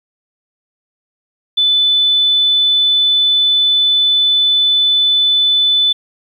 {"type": "tone", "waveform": "sine", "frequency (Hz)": 3500, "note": "A7", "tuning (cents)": -10, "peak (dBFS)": -9, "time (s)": [1.57, 5.93], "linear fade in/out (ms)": 10, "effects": ["8-bit"]}